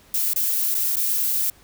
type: noise with dropouts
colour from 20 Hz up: violet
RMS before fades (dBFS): -22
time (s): 0.14-1.5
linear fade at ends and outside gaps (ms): 2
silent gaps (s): 0.335-0.36 / 0.744-0.749 / 0.958-0.967
effects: pink hiss -53 dBFS RMS until 1.63 s